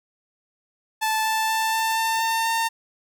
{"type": "tone with pitch steps", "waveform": "sawtooth", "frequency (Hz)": [875, 880.6, 886.2, 891.8, 897.5, 903.2, 909], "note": ["A5", "A5", "A5", "A5", "A5", "A5", "A#5"], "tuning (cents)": [-10, 1, 12, 23, 34, 45, -44], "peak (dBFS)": -17, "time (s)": [1.01, 2.69], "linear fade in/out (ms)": 20, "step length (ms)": 240, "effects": []}